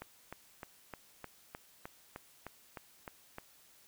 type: click train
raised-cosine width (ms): 0.5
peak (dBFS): -28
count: 12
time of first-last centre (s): 0.02-3.384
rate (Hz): 3.27
effects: white hiss -63 dBFS RMS until 3.87 s